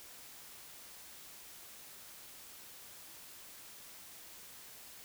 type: silence
effects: white hiss -53 dBFS RMS until 5.04 s